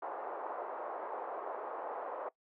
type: band-pass noise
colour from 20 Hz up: pink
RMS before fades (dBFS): -41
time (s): 0.02-2.29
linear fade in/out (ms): 5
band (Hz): 460 to 1100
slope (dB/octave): 24
effects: noise-tail reverb RT60 0.1 s tail -20 dB re dry + high-pass 300 Hz 12 dB/octave